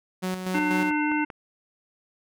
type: tone with tremolo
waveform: sawtooth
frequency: 185 Hz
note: F#3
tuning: in tune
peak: -22 dBFS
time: 0.22-0.91 s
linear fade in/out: 20 ms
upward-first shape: square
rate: 4.1 Hz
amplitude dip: 50%
type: harmonic tone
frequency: 300.6 Hz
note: D4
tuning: 40 cents sharp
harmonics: 1 / 3 / 5 / 7 / 9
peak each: -24 / -29 / -31 / -32 / -34 dBFS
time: 0.54-1.25 s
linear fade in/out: 10 ms
type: clicks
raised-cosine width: 0.5 ms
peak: -23 dBFS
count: 5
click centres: 0.554 / 0.596 / 0.911 / 1.117 / 1.302 s
effects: none